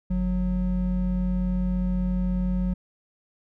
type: tone pair together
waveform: triangle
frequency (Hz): 48.36 / 182.6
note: G1 / F#3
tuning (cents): -23 / -23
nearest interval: octave + major seventh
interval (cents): 2300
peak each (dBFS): -24 / -22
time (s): 0.1-2.74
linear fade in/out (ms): 10
effects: none